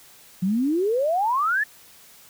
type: exponential sweep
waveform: sine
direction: up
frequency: 176.4 to 1800 Hz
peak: -19 dBFS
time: 0.42-1.64 s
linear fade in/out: 10 ms
effects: white hiss -50 dBFS RMS until 2.29 s